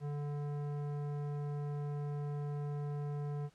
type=tone with tanh clipping; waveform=sine; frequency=145.6 Hz; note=D3; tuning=15 cents flat; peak=-38 dBFS; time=0-3.5 s; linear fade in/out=50 ms; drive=15 dB; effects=pink hiss -69 dBFS RMS until 3.54 s + low-pass 8000 Hz 12 dB/octave